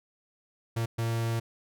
45% pulse tone bursts at uneven times, 115 Hz, A#2, 23 cents flat, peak -27 dBFS, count 2, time 0.76-0.86 / 0.98-1.4 s, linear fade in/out 10 ms, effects none

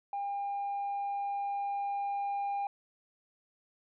sine tone with level ramp, 803 Hz, G5, 41 cents sharp, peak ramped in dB -31 to -28 dBFS, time 0.13-2.67 s, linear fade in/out 2 ms, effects tanh soft clip ceiling -30 dBFS

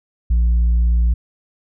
sine tone, 58.3 Hz, A#1, 1 cent sharp, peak -9 dBFS, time 0.3-1.14 s, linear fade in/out 10 ms, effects tanh soft clip ceiling -11 dBFS

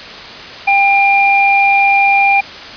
sine tone pair together, 795.1 / 2395 Hz, G5 / D7, +24 / +33 cents, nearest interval octave + perfect fifth, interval 1909 cents, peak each -10 dBFS, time 0.67-2.41 s, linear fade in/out 10 ms, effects white hiss -29 dBFS RMS until 2.76 s + resampled to 11025 Hz

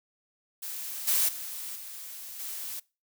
blue noise with level steps, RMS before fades -37 / -25 / -38 / -42 / -37 dBFS, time 0.62-2.8 s, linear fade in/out 10 ms, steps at 1.07 / 1.28 / 1.75 / 2.39 s, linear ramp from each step 10 ms, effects noise-tail reverb RT60 0.3 s tail -23 dB re dry

